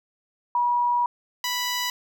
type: tone pair in turn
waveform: sine / 10% pulse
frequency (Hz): 966 / 986.3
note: B5 / B5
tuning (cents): -39 / -3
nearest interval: unison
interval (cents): 36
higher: second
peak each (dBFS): -19 / -16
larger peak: second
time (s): 0.55-1.06 / 1.44-1.9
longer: first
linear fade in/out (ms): 2
effects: none